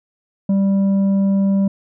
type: tone with tanh clipping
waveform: triangle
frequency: 196 Hz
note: G3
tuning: in tune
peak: -14 dBFS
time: 0.49-1.68 s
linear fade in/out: 5 ms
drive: 10 dB
effects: none